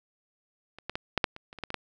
clicks, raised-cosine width 0.3 ms, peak -28 / -17 / -15 / -8 / -6 / -26 / -29 / -27 / -17 / -19 / -14 dBFS, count 11, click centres 0.786 / 0.896 / 0.955 / 1.177 / 1.242 / 1.364 / 1.529 / 1.587 / 1.637 / 1.704 / 1.743 s, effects none

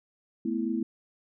sine chord, A suspended second, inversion none, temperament equal, 220 / 246.9 / 329.6 Hz, A3 / B3 / E4, 0 / 0 / 0 cents, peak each -31 dBFS, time 0.45-0.83 s, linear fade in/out 5 ms, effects none

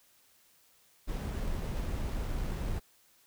brown noise with sample-and-hold, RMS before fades -34 dBFS, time 1.07-2.8 s, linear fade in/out 20 ms, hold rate 8820 Hz, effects white hiss -65 dBFS RMS until 3.26 s

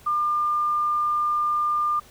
sine tone, 1200 Hz, D6, 37 cents sharp, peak -20 dBFS, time 0.06-2 s, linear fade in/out 10 ms, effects pink hiss -51 dBFS RMS until 2.1 s

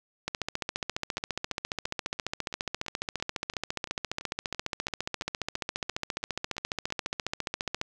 two click trains, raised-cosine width 0.2 ms, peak -24 / -13 dBFS, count 18 / 111, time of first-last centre 1.18-6.904 / 0.28-7.814 s, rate 2.97 / 14.6 Hz, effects none

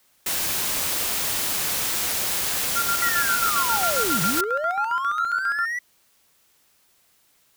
white noise, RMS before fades -25 dBFS, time 0.26-4.41 s, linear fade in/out 5 ms
sine tone with tremolo, 1388 Hz, F6, 11 cents flat, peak -21 dBFS, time 2.75-5.66 s, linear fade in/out 20 ms, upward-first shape square, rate 7.4 Hz, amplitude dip 75%
triangle linear two-way sweep, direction down then up, 1975.5 to 146.83 to 1975.5 Hz, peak -23 dBFS, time 3.02-5.79 s, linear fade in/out 5 ms, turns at 4.22 s
effects white hiss -62 dBFS RMS until 7.56 s

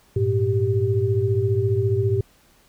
sine tone cluster, 100.6 / 115.3 / 390.9 Hz, G2 / A#2 / G4, +45 / -19 / -5 cents, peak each -22 dBFS, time 0.16-2.21 s, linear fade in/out 5 ms, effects pink hiss -57 dBFS RMS until 2.68 s

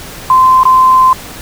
sine tone with dropouts, 1035 Hz, C6, 19 cents flat, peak -3 dBFS, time 0.3-1.13 s, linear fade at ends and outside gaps 2 ms, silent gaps 0.633-0.653 s, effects pink hiss -28 dBFS RMS until 1.41 s

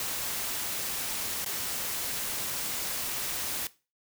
white noise with dropouts, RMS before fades -33 dBFS, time 0-3.67 s, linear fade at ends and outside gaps 1 ms, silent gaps 1.446-1.461 s, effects noise-tail reverb RT60 0.3 s tail -18 dB re dry

